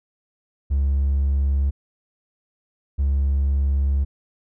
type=tone pair in turn; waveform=triangle; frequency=69.3 / 69.3 Hz; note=C#2 / C#2; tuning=0 / 0 cents; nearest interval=unison; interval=0 cents; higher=neither; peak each=-14 / -14 dBFS; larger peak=neither; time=0.7-1.71 / 2.98-4.05 s; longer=second; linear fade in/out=20 ms; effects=tanh soft clip ceiling -12 dBFS